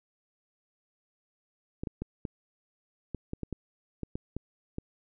clicks, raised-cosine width 3 ms, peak -21 dBFS, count 12, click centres 1.835 / 1.872 / 2.02 / 2.252 / 3.147 / 3.334 / 3.433 / 3.527 / 4.033 / 4.155 / 4.366 / 4.784 s, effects none

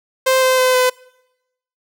sawtooth tone with pitch steps, 522 / 516.6 / 511.3 / 506 Hz, C5 / C5 / C5 / B4, -4 / -22 / -40 / +42 cents, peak -8 dBFS, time 0.26-0.9 s, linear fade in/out 10 ms, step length 160 ms, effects noise-tail reverb RT60 0.9 s tail -25 dB re dry

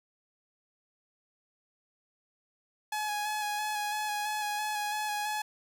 sawtooth tone with vibrato, 841 Hz, G#5, 22 cents sharp, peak -27 dBFS, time 2.92-5.42 s, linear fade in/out 5 ms, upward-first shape square, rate 3 Hz, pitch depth 18 cents each way, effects none

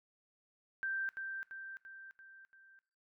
sine tone with echo, 1568 Hz, G6, in tune, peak -34 dBFS, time 0.83-1.09 s, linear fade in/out 0 ms, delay 340 ms, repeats 5, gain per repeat -5 dB, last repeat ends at 2.79 s, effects noise-tail reverb RT60 0.4 s tail -18 dB re dry

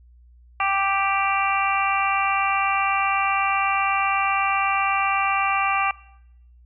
harmonic tone, 392 Hz, G4, in tune, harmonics 2 / 3 / 4 / 5 / 6 / 7, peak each -24 / -23 / -33 / -32 / -27 / -28 dBFS, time 0.6-5.91 s, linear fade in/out 2 ms, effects noise-tail reverb RT60 0.8 s tail -21 dB re dry + added 60 Hz sine -48 dBFS peak until 6.65 s

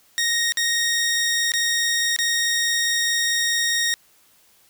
15% pulse tone with dropouts, 1864.7 Hz, A#6, in tune, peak -13 dBFS, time 0.18-3.94 s, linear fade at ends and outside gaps 0 ms, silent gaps 0.522-0.572 / 1.519-1.537 / 2.163-2.188 s, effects white hiss -57 dBFS RMS until 4.69 s

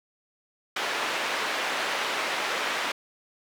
white band-pass noise, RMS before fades -29 dBFS, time 0.76-2.92 s, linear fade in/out 5 ms, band 410 to 2500 Hz, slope 12 dB/octave, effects none

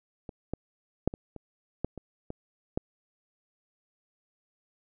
clicks, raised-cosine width 2 ms, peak -26 / -18 / -10 / -24 / -28 / -15 / -26 / -23 / -14 dBFS, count 9, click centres 0.292 / 0.536 / 1.076 / 1.139 / 1.363 / 1.846 / 1.977 / 2.304 / 2.775 s, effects none

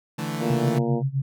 sawtooth chord, D suspended second, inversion none, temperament equal, 146.83 / 164.81 / 220 Hz, D3 / E3 / A3, 0 / 0 / 0 cents, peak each -27 dBFS, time 0.18-0.79 s, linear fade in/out 10 ms
harmonic tone, 116.54 Hz, A#2, in tune, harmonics 2 / 3 / 4 / 5 / 6 / 7 / 8, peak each -26 / -29 / -29 / -38 / -34 / -42 / -40 dBFS, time 0.39-1.03 s, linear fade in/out 50 ms
sine tone with tremolo, 135.9 Hz, C#3, 34 cents flat, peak -19 dBFS, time 0.5-1.22 s, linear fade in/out 5 ms, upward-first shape sine, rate 7.7 Hz, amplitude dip 90%
effects none

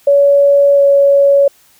sine tone with pitch glide, 565 to 560.4 Hz, C#5 to C#5, +33 to +19 cents, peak -5 dBFS, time 0.07-1.48 s, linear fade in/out 5 ms, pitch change -14 cents, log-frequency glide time 0.75-0.82 s, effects white hiss -49 dBFS RMS until 1.79 s

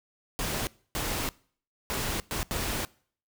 pink noise bursts at uneven times, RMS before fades -31 dBFS, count 5, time 0.39-0.67 / 0.95-1.29 / 1.9-2.2 / 2.31-2.43 / 2.51-2.85 s, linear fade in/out 0 ms, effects noise-tail reverb RT60 0.5 s tail -23 dB re dry

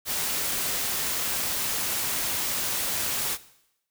white noise, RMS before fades -28 dBFS, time 0.05-3.38 s, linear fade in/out 50 ms, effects noise-tail reverb RT60 0.8 s tail -17 dB re dry

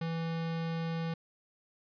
square tone, 164.81 Hz, E3, in tune, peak -33 dBFS, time 0.01-1.14 s, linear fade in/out 5 ms, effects resampled to 11025 Hz

